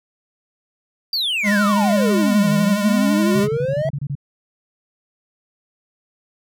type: exponential two-way sweep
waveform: triangle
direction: down then up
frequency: 4792 to 151 to 661 Hz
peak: -17 dBFS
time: 1.13-3.89 s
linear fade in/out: 2 ms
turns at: 2.51 s
type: tone with vibrato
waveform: square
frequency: 205.3 Hz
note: G#3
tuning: 20 cents flat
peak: -16 dBFS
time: 1.43-3.48 s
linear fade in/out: 50 ms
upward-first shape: triangle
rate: 12 Hz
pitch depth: 45 cents each way
type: tone bursts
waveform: sine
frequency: 141.5 Hz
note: C#3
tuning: 36 cents sharp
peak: -21 dBFS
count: 10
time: 3.35-4.153 s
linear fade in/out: 5 ms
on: 56 ms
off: 27 ms
effects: none